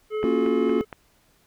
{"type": "harmonic tone", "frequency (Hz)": 428.9, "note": "A4", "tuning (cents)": -44, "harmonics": [1, 3, 5, 7], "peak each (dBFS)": [-24, -37, -42, -47], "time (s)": [0.1, 0.85], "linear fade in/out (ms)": 50}
{"type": "click train", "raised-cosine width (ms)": 0.5, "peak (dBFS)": -20, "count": 4, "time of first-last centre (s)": [0.23, 0.928], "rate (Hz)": 4.3}
{"type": "chord", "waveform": "triangle", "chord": "Gb major seventh", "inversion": "first", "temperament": "equal", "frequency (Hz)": [233.1, 277.2, 349.2, 370], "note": ["Bb3", "Db4", "F4", "Gb4"], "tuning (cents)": [0, 0, 0, 0], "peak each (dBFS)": -24, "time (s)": [0.24, 0.81], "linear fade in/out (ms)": 0}
{"effects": ["pink hiss -62 dBFS RMS until 1.46 s"]}